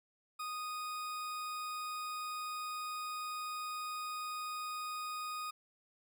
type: tone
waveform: 40% pulse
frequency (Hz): 1241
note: D#6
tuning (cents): -5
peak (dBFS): -38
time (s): 0.39-5.51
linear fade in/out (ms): 10
effects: none